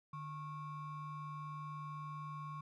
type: ring-modulated tone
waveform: triangle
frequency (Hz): 622.3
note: D#5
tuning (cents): 0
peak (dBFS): -38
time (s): 0.13-2.61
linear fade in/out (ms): 5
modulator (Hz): 472
effects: none